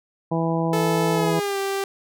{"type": "harmonic tone", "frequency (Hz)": 164.81, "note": "E3", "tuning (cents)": 0, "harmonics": [1, 2, 3, 4, 5, 6], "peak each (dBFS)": [-23, -26, -28, -29, -30, -31], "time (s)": [0.31, 1.4], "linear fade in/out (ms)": 10}
{"type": "tone with pitch glide", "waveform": "sawtooth", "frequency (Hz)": [435.5, 392.5], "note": ["A4", "G4"], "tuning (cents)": [-18, 2], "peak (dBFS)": -19, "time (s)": [0.73, 1.84], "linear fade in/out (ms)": 2, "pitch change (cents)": -180, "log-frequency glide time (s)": [1.13, 1.58]}
{"effects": []}